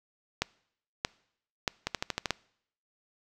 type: two click trains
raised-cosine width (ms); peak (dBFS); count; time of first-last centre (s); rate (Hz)
0.2; -9 / -12; 4 / 6; 0.42-2.307 / 1.87-2.258; 1.59 / 12.9
effects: noise-tail reverb RT60 0.7 s tail -24 dB re dry